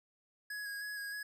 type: tone with vibrato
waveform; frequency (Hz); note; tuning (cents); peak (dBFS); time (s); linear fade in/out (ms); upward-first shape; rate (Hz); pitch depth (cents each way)
square; 1661.2; G#6; 0; -40; 0.5-1.23; 5; square; 3.2; 17
effects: none